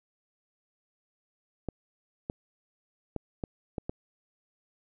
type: clicks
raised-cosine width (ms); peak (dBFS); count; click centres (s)
2; -19; 6; 1.687 / 2.299 / 3.163 / 3.438 / 3.782 / 3.895
effects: none